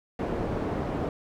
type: low-pass noise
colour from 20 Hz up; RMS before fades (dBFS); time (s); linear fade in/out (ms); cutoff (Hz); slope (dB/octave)
white; -30; 0.19-1.09; 2; 500; 12
effects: none